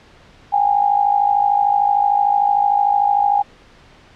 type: tone with amplitude modulation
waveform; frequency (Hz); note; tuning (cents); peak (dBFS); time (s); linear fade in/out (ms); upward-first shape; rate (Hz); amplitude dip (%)
sine; 814; G#5; -35; -9; 0.52-3.43; 20; sine; 53.3; 75
effects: pink hiss -47 dBFS RMS until 4.15 s + low-pass 4000 Hz 12 dB/octave